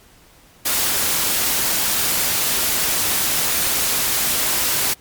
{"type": "noise", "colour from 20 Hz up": "white", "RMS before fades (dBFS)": -19, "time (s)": [0.65, 4.94], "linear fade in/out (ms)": 10, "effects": ["pink hiss -50 dBFS RMS until 5 s", "MP3 96 kbps"]}